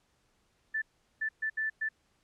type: tone bursts at uneven times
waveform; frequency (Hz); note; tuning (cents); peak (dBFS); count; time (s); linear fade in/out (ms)
sine; 1760; A6; 0; -29; 5; 0.74-0.82 / 1.21-1.29 / 1.42-1.5 / 1.57-1.7 / 1.81-1.89; 10
effects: pink hiss -72 dBFS RMS until 2.23 s + low-pass 9000 Hz 12 dB/octave